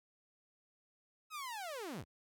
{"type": "linear sweep", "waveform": "sawtooth", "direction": "down", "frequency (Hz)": [1301, 46.25], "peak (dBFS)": -38, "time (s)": [1.3, 2.05], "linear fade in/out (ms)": 50, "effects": []}